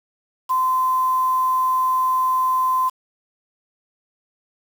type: tone with quantisation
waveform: sine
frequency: 1030 Hz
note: C6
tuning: 28 cents flat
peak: -16 dBFS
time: 0.49-2.9 s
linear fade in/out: 20 ms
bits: 6
effects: none